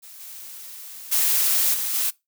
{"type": "noise with level steps", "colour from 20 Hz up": "blue", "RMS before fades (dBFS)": [-43, -39, -20, -26, -23], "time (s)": [0.02, 2.11], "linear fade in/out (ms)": 20, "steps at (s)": [0.19, 1.11, 1.73, 1.93], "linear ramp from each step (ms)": 20, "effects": ["noise-tail reverb RT60 0.2 s tail -22 dB re dry"]}